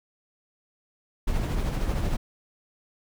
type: noise with tremolo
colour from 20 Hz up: brown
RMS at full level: -24 dBFS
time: 1.27-2.17 s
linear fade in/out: 10 ms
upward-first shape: triangle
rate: 13 Hz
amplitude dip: 45%
effects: none